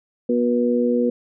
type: harmonic tone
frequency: 121.2 Hz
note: B2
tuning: 32 cents flat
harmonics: 2 / 3 / 4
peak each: -19 / -25 / -20 dBFS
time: 0.29-1.1 s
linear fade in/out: 5 ms
effects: none